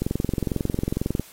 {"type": "click train", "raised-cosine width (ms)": 3, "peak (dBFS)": -10, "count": 27, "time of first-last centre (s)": [0.02, 1.196], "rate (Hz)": 22.1, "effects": ["white hiss -48 dBFS RMS until 1.32 s", "AAC 48 kbps"]}